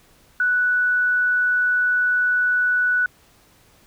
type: tone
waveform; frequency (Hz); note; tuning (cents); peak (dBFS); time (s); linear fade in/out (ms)
sine; 1480; F#6; 0; -16; 0.4-3.06; 2
effects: pink hiss -55 dBFS RMS until 3.86 s